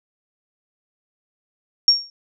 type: tone with exponential decay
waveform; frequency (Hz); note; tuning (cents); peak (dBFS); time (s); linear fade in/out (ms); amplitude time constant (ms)
sine; 5540; F8; -15; -6; 1.88-2.1; 1; 47
effects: none